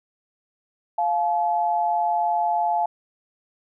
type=tone pair together; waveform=sine; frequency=698.5 / 858.5 Hz; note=F5 / A5; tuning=0 / -43 cents; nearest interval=major third; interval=357 cents; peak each=-22 dBFS; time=0.98-2.86 s; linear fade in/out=5 ms; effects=none